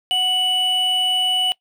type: tone pair together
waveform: triangle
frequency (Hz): 740 / 2958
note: F#5 / F#7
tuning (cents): 0 / -1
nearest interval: 2 octaves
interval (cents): 2399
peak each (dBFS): -24 / -15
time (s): 0.11-1.52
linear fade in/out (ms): 0
effects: noise-tail reverb RT60 0.1 s tail -21 dB re dry